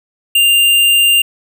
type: tone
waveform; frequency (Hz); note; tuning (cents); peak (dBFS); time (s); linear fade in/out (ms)
square; 2794; F7; 0; -8; 0.35-1.22; 5
effects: none